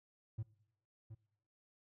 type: tone with echo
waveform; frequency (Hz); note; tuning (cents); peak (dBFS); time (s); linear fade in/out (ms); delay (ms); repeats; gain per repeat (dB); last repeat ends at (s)
triangle; 110; A2; 0; -35; 0.38-0.43; 10; 720; 1; -11; 1.15
effects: noise-tail reverb RT60 0.8 s tail -23 dB re dry + tanh soft clip ceiling -32 dBFS